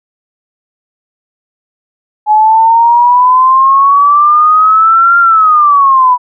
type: exponential two-way sweep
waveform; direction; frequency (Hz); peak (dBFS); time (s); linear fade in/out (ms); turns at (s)
sine; up then down; 844 to 1395 to 978; -3; 2.26-6.18; 50; 5.19
effects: none